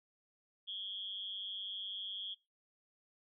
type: tone with amplitude modulation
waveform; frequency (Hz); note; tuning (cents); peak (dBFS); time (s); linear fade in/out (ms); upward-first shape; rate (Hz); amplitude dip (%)
sine; 3284; G#7; -20; -36; 0.67-2.35; 20; sine; 196; 85
effects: noise-tail reverb RT60 0.3 s tail -26 dB re dry